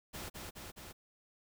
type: noise with echo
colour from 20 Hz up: pink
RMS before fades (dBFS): -44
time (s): 0.13-0.3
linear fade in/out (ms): 20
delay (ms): 210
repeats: 3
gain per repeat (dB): -2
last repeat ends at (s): 0.93
effects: none